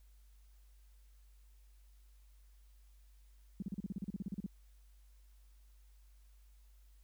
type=tone bursts; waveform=sine; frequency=193.9 Hz; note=G3; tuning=19 cents flat; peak=-36 dBFS; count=15; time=3.6-4.463 s; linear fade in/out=2 ms; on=23 ms; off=37 ms; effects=added 50 Hz sine -59 dBFS peak until 7.03 s + white hiss -75 dBFS RMS until 7.03 s